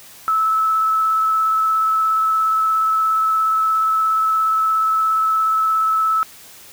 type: tone with vibrato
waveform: sine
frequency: 1305 Hz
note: E6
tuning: 18 cents flat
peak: -14 dBFS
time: 0.28-6.23 s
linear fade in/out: 0 ms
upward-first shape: square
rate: 17 Hz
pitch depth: 9 cents each way
effects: white hiss -42 dBFS RMS until 6.72 s